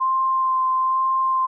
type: tone with vibrato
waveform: sine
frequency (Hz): 1046.5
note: C6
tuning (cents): 0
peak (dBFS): -17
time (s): 0-1.47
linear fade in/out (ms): 20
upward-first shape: sine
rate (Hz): 1.1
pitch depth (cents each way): 11
effects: none